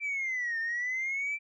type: linear two-way sweep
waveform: sine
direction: down then up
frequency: 2349 to 1800 to 2349 Hz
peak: -28 dBFS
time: 0-1.39 s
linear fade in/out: 50 ms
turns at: 0.59 s
effects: tanh soft clip ceiling -27 dBFS